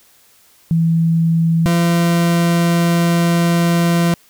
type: tone pair in turn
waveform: sine / 40% pulse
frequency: 164.81 / 170.52 Hz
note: E3 / F3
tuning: 0 / -41 cents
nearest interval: minor second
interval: 59 cents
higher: second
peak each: -11 dBFS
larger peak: neither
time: 0.71-1.66 / 1.66-4.14 s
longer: second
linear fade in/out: 0 ms
effects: white hiss -51 dBFS RMS until 4.29 s